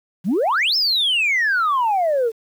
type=exponential two-way sweep; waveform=sine; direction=up then down; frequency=159.3 to 5400 to 432.5 Hz; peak=-14 dBFS; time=0.24-2.32 s; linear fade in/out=50 ms; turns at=0.76 s; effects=tanh soft clip ceiling -13 dBFS + 8-bit